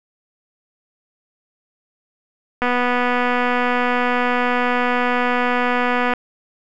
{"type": "click train", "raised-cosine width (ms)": 0.5, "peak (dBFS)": -5, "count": 866, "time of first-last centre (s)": [2.62, 6.136], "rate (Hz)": 246, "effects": []}